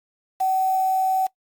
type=tone with quantisation; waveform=sine; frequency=758 Hz; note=F#5; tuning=42 cents sharp; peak=-18 dBFS; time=0.4-1.27 s; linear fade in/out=10 ms; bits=6; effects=noise-tail reverb RT60 0.1 s tail -21 dB re dry + Opus 48 kbps